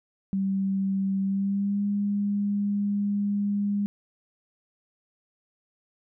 sine tone with pitch glide, 193.9 to 203.1 Hz, G3 to G#3, -19 to -38 cents, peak -23 dBFS, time 0.33-3.86 s, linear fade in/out 0 ms, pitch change +81 cents, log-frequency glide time 1.23-1.84 s, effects none

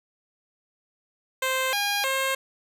10% pulse tone with pitch steps, 522 / 813 / 534 Hz, C5 / G#5 / C5, -4 / -37 / +35 cents, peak -15 dBFS, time 1.42-2.35 s, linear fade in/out 5 ms, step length 310 ms, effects none

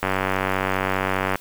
click train, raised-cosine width 0.5 ms, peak -6 dBFS, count 127, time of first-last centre 0.03-1.356 s, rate 95 Hz, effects white hiss -47 dBFS RMS until 1.4 s

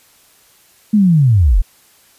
sine linear sweep, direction down, 219.6 to 31.83 Hz, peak -7 dBFS, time 0.93-1.62 s, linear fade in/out 10 ms, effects white hiss -50 dBFS RMS until 2.18 s + resampled to 32000 Hz

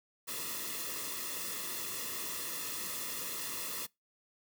white noise with comb filter, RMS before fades -39 dBFS, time 0.27-3.87 s, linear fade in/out 20 ms, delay 1.3 ms, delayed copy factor -0.8, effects noise-tail reverb RT60 0.2 s tail -24 dB re dry

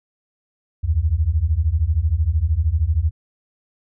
sine beating tone pair, 72.3 / 85.3 Hz, D2 / F2, -27 / -40 cents, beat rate 13 Hz, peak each -19 / -18 dBFS, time 0.83-3.11 s, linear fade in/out 20 ms, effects none

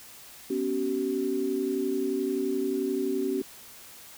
sine tone cluster, 247.2 / 278.7 / 380.4 Hz, B3 / C#4 / F#4, +2 / +9 / +48 cents, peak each -33 / -30 / -28 dBFS, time 0.5-3.42 s, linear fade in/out 5 ms, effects white hiss -48 dBFS RMS until 4.17 s

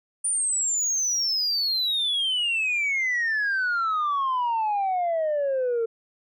sine exponential sweep, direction down, 9397 to 449.2 Hz, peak -20 dBFS, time 0.24-5.86 s, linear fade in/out 10 ms, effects tanh soft clip ceiling -20 dBFS

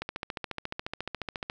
click train, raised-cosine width 0.3 ms, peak -17 dBFS, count 22, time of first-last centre 0.02-1.499 s, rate 14.2 Hz, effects none

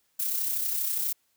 violet noise with amplitude modulation, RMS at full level -27 dBFS, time 0.19-1.13 s, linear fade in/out 10 ms, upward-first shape sine, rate 32.4 Hz, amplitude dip 40%, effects white hiss -71 dBFS RMS until 1.36 s

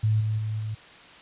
sine tone with level steps, 108.3 Hz, A2, 27 cents flat, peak -19 / -23 / -26 / -28 dBFS, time 0.03-0.75 s, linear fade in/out 10 ms, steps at 0.2 / 0.38 / 0.59 s, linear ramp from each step 10 ms, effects white hiss -48 dBFS RMS until 1.21 s + resampled to 8000 Hz

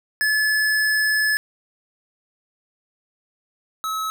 square tone pair in turn, 1721 / 1289.3 Hz, A6 / E6, -39 / -39 cents, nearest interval perfect fourth, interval 500 cents, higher first, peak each -18 / -24 dBFS, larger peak first, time 0.21-1.37 / 3.84-4.1 s, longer first, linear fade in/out 0 ms, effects none

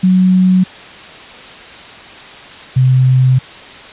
sine tone pair in turn, 185 / 129.22 Hz, F#3 / C3, 0 / -21 cents, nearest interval tritone, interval 621 cents, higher first, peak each -6 dBFS, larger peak neither, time 0.03-0.64 / 2.76-3.39 s, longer second, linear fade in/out 10 ms, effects white hiss -33 dBFS RMS until 3.92 s + resampled to 8000 Hz

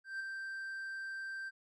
triangle tone with ADSR envelope, 1568 Hz, G6, in tune, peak -34 dBFS, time 0.04-1.51 s, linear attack 160 ms, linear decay 8 ms, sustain -4 dB, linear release 32 ms, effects resampled to 24000 Hz

